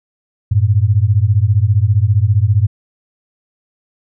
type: beating tone pair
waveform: sine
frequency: 96 / 111 Hz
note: G2 / A2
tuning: -36 / +16 cents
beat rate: 15 Hz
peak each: -12 dBFS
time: 0.51-2.67 s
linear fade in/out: 10 ms
effects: none